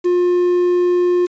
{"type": "tone with quantisation", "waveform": "triangle", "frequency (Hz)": 355.4, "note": "F4", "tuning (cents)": 30, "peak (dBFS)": -10, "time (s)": [0.04, 1.27], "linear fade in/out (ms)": 20, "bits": 6, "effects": ["resampled to 16000 Hz"]}